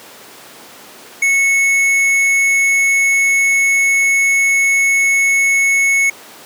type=tone with hard clipping; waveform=triangle; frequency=2202 Hz; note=C#7; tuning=12 cents flat; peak=-12 dBFS; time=1.22-6.1 s; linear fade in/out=5 ms; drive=13 dB; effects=pink hiss -37 dBFS RMS until 6.45 s + high-pass 300 Hz 12 dB/octave